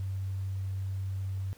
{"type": "tone", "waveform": "sine", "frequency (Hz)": 96, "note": "G2", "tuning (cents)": -36, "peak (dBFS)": -31, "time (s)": [0, 1.53], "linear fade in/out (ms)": 0, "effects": ["pink hiss -58 dBFS RMS until 1.57 s"]}